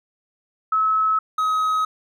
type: tone pair in turn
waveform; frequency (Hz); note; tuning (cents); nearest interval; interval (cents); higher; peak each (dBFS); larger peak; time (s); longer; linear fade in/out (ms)
sine / triangle; 1293 / 1269.3; E6 / D#6; -34 / +34; unison; 32; first; -16; neither; 0.72-1.19 / 1.38-1.85; neither; 5
effects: none